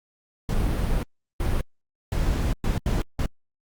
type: noise bursts at uneven times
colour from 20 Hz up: brown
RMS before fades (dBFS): -23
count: 6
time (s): 0.49-1.03 / 1.4-1.61 / 2.12-2.53 / 2.64-2.78 / 2.86-3.02 / 3.19-3.26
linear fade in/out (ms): 2
effects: Opus 48 kbps